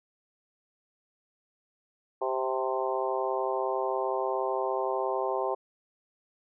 harmonic tone with a mistuned harmonic, 130.81 Hz, C3, in tune, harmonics 3 / 4 / 5 / 6 / 7 / 8, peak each -32 / -33 / -34 / -35 / -35 / -36 dBFS, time 2.21-5.55 s, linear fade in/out 10 ms, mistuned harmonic 7, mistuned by -26 cents, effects none

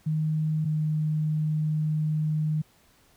sine tone pair in turn, 155.56 / 154.13 Hz, D#3 / D#3, 0 / -16 cents, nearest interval unison, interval 16 cents, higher first, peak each -23 dBFS, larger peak neither, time 0.06-0.65 / 0.65-2.62 s, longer second, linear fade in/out 10 ms, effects pink hiss -61 dBFS RMS until 3.16 s

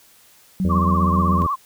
sine tone with tremolo, 187 Hz, F#3, 19 cents sharp, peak -17 dBFS, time 0.6-1.42 s, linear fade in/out 0 ms, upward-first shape sine, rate 7.3 Hz, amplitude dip 45%
harmonic tone, 84 Hz, E2, 33 cents sharp, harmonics 1 / 2 / 3 / 4 / 5 / 6 / 7, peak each -20 / -26 / -30 / -32 / -34 / -36 / -37 dBFS, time 0.64-1.47 s, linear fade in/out 10 ms
sine tone with vibrato, 1108.7 Hz, C#6, in tune, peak -19 dBFS, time 0.69-1.56 s, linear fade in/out 20 ms, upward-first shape triangle, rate 16 Hz, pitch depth 120 cents each way
effects white hiss -52 dBFS RMS until 1.65 s

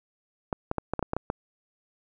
clicks, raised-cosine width 1 ms, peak -13 dBFS, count 9, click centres 0.528 / 0.714 / 0.783 / 0.936 / 0.993 / 1.027 / 1.134 / 1.166 / 1.301 s, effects none

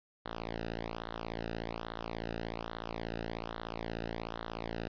sawtooth tone with flanger, 56.6 Hz, A1, 50 cents sharp, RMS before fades -40 dBFS, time 0.25-4.88 s, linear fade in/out 10 ms, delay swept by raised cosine 0.4 to 0.92 ms, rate 1.2 Hz, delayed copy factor -0.95, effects resampled to 11025 Hz + 11-bit

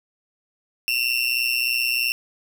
30% pulse tone with amplitude modulation, 2714 Hz, E7, 50 cents sharp, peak -14 dBFS, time 0.88-2.12 s, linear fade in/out 0 ms, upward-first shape sine, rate 123 Hz, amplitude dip 75%, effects none

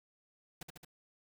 pink noise with echo, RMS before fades -44 dBFS, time 0.61-0.63 s, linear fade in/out 5 ms, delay 73 ms, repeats 3, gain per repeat -3 dB, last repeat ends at 0.849 s, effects none

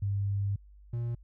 sine / triangle tone pair in turn, 100 / 118.3 Hz, G2 / A#2, +35 / +26 cents, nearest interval minor third, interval 291 cents, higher second, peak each -27 / -28 dBFS, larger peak first, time 0.02-0.56 / 0.93-1.15 s, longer first, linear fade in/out 5 ms, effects added 50 Hz sine -51 dBFS peak until 1.23 s

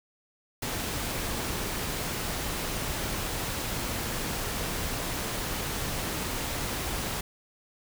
pink noise, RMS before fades -32 dBFS, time 0.62-7.21 s, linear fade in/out 5 ms, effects none

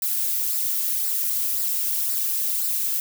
violet noise with flanger, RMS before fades -24 dBFS, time 0.02-3 s, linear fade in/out 2 ms, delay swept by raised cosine 0.31 to 2.11 ms, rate 1.9 Hz, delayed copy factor -0.5, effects none

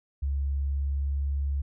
sine tone with pitch glide, 69.5 to 69.94 Hz, C#2 to C#2, +5 to +16 cents, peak -25 dBFS, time 0.22-1.62 s, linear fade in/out 10 ms, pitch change +11 cents, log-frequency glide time 0.49-1.22 s, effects none

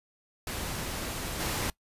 pink noise with level steps, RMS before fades -35 / -31 dBFS, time 0.47-1.7 s, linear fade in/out 2 ms, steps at 1.39 s, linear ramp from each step 20 ms, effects noise-tail reverb RT60 0.1 s tail -22 dB re dry + resampled to 32000 Hz

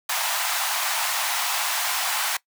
pink high-pass noise, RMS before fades -25 dBFS, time 0.09-2.37 s, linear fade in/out 5 ms, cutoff 710 Hz, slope 48 dB/octave, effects noise-tail reverb RT60 0.1 s tail -21 dB re dry

